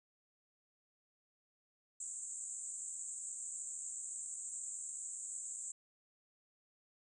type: band-pass noise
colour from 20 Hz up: pink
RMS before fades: -45 dBFS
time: 2-5.72 s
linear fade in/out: 5 ms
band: 7200 to 8200 Hz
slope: 96 dB/octave
effects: none